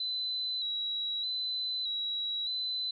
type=tone with vibrato; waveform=sine; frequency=3951 Hz; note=B7; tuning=in tune; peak=-31 dBFS; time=0-2.91 s; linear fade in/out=5 ms; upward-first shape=square; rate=0.81 Hz; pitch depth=31 cents each way; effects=none